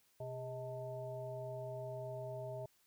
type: harmonic tone with a mistuned harmonic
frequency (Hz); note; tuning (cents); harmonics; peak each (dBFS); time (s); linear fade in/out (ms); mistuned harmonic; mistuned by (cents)
126.9; B2; +47; 1 / 3 / 5 / 7; -46 / -50 / -44 / -55; 0.2-2.66; 5; 3; +110
effects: white hiss -73 dBFS RMS until 2.86 s